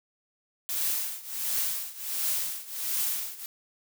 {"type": "noise with tremolo", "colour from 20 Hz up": "blue", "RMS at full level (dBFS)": -27, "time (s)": [0.69, 3.46], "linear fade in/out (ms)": 0, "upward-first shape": "triangle", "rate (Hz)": 1.4, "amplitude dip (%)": 90, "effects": []}